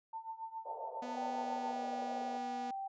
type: tone with tremolo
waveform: sine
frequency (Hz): 896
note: A5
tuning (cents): +31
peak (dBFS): -38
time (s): 0.13-1.74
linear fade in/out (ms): 5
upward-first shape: triangle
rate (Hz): 7.3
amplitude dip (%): 90
type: band-pass noise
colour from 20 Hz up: pink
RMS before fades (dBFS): -47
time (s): 0.65-2.38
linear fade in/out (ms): 10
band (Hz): 490 to 800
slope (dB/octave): 48
type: tone with pitch glide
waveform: sawtooth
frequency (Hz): 246.9 to 242.8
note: B3 to B3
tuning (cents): 0 to -29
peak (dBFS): -39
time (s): 1.02-2.71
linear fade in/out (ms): 5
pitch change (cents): -29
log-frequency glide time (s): 1.16-1.9
type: tone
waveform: sine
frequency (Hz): 780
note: G5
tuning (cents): -9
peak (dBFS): -38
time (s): 1.16-2.88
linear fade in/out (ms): 10
effects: resampled to 16000 Hz